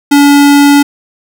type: tone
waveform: square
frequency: 285.5 Hz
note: D4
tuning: 49 cents flat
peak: -3 dBFS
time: 0.11-0.83 s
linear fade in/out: 10 ms
effects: none